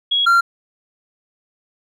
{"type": "tone pair in turn", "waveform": ["sine", "triangle"], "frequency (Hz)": [3322, 1379.9], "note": ["G#7", "F6"], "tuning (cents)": [0, -21], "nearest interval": "octave + minor third", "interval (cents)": 1521, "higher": "first", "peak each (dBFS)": [-14, -8], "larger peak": "second", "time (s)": [[0.11, 0.26], [0.26, 0.41]], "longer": "neither", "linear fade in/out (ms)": 10, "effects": []}